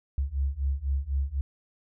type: beating tone pair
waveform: sine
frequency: 66.7 / 70.7 Hz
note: C2 / C#2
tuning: +34 / +35 cents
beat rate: 4 Hz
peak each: -29 / -28 dBFS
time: 0.18-1.41 s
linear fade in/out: 0 ms
effects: none